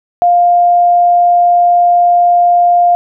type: tone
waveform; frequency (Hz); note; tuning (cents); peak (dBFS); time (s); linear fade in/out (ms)
sine; 702; F5; +9; -5; 0.22-2.95; 0
effects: none